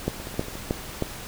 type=two click trains; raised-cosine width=2 ms; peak=-10 / -23 dBFS; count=4 / 6; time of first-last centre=0.08-1.023 / 0.2-0.555 s; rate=3.18 / 14.1 Hz; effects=pink hiss -38 dBFS RMS until 1.27 s